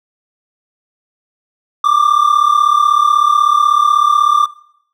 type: tone pair together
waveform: triangle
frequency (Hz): 1163 / 1199.2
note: D6 / D6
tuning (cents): -17 / +36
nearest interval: minor second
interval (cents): 53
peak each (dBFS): -10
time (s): 1.84-4.46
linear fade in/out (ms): 5
effects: noise-tail reverb RT60 0.7 s tail -20 dB re dry